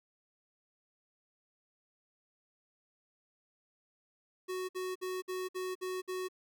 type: tone bursts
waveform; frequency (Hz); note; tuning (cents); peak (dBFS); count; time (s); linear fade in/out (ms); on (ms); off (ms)
square; 370; F#4; 0; -36; 7; 4.48-6.286; 20; 210; 56
effects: none